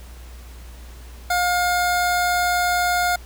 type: tone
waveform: 25% pulse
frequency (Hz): 712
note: F5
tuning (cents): +33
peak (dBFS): -14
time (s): 1.3-3.16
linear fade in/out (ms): 5
effects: added 60 Hz sine -37 dBFS peak until 3.25 s + pink hiss -47 dBFS RMS until 3.25 s